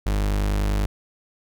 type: tone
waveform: 40% pulse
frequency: 50.5 Hz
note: G#1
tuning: 48 cents flat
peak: -19 dBFS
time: 0.06-0.86 s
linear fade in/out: 5 ms
effects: none